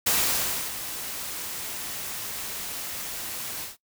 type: noise with ADSR envelope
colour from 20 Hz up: white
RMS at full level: -22 dBFS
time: 0.06-3.77 s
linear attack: 10 ms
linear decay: 640 ms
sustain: -12 dB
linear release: 150 ms
effects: noise-tail reverb RT60 0.1 s tail -19 dB re dry